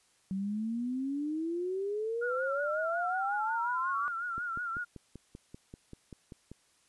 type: exponential sweep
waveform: sine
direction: up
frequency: 187.8 to 1178 Hz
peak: -31 dBFS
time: 0.31-4.08 s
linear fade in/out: 0 ms
type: tone with vibrato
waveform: sine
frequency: 1396.9 Hz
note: F6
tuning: in tune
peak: -33 dBFS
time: 2.21-4.85 s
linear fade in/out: 20 ms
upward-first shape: triangle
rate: 5.5 Hz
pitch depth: 92 cents each way
type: click train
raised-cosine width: 3 ms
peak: -32 dBFS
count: 12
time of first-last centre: 4.38-6.516 s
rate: 5.15 Hz
effects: white hiss -68 dBFS RMS until 6.88 s + resampled to 24000 Hz